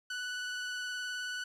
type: tone with vibrato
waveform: sawtooth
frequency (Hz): 1485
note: F#6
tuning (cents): +6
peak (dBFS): -32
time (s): 0.1-1.44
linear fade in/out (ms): 5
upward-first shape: sine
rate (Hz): 19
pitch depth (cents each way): 13
effects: low-pass 7000 Hz 12 dB/octave + 11-bit